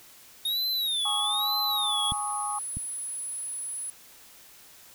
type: tone with vibrato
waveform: square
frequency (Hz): 3684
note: A#7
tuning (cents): -21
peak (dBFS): -26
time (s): 0.45-2.12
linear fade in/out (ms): 5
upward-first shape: sine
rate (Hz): 1.1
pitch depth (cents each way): 170
type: chord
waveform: sine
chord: Ab suspended fourth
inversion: none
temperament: just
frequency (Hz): 830.6 / 1107.5 / 1245.9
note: Ab5 / Db6 / Eb6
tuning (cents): 0 / -2 / +2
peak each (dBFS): -32 / -35 / -37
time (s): 1.05-2.59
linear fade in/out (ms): 5
type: tone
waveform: sine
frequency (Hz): 10210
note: D#9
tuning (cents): +44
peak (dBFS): -32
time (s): 2.05-3.9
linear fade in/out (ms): 0
type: clicks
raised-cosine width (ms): 5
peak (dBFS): -22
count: 2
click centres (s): 2.121 / 2.77
effects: white hiss -52 dBFS RMS until 4.94 s